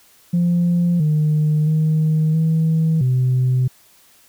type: tone with pitch steps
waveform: sine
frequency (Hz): 173.8 / 152.6 / 156.4 / 160.6 / 127.9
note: F3 / D#3 / D#3 / E3 / C3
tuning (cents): -8 / -33 / +9 / -45 / -39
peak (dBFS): -12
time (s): 0.33-3.68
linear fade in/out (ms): 10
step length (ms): 670
effects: tanh soft clip ceiling -11 dBFS + white hiss -52 dBFS RMS until 4.28 s